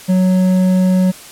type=tone with hard clipping; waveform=triangle; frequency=185 Hz; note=F#3; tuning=in tune; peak=-11 dBFS; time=0.08-1.12 s; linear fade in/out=20 ms; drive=10 dB; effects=white hiss -36 dBFS RMS until 1.31 s + low-pass 12000 Hz 12 dB/octave